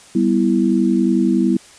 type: chord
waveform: sine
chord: E minor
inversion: first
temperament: equal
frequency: 196 / 246.9 / 329.6 Hz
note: G3 / B3 / E4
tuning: 0 / 0 / 0 cents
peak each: -17 dBFS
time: 0.15-1.57 s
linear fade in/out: 5 ms
effects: white hiss -44 dBFS RMS until 1.78 s + resampled to 22050 Hz